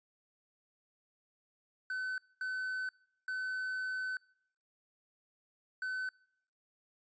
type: tone bursts at uneven times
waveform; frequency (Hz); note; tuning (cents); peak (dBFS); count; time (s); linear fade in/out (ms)
triangle; 1516; F#6; +42; -33; 4; 1.9-2.18 / 2.41-2.89 / 3.28-4.17 / 5.82-6.09; 2
effects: noise-tail reverb RT60 0.8 s tail -26 dB re dry + resampled to 16000 Hz